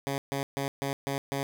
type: tone bursts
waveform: 10% pulse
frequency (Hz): 138.59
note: C#3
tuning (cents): 0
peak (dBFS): -21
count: 6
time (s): 0.07-1.43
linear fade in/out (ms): 0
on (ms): 110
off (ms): 140
effects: none